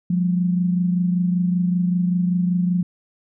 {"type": "tone pair together", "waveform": "sine", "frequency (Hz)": [177.6, 202.8], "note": ["F3", "G#3"], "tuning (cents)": [29, -41], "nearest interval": "major second", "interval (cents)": 230, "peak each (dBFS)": [-17, -27], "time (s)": [0.1, 2.83], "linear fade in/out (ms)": 5, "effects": []}